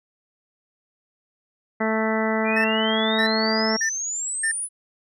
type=harmonic tone; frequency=220 Hz; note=A3; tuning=in tune; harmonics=1 / 2 / 3 / 4 / 5 / 6 / 7 / 8 / 9; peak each=-24 / -27 / -27 / -30 / -35 / -32 / -35 / -35 / -29 dBFS; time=1.8-3.77 s; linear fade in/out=10 ms
type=exponential sweep; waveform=sine; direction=up; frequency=2348 to 10090 Hz; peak=-25 dBFS; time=2.44-4.69 s; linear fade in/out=50 ms
type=tone bursts; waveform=triangle; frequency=1794 Hz; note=A6; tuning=33 cents sharp; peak=-19 dBFS; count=4; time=2.56-4.516 s; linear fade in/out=5 ms; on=84 ms; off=540 ms
effects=none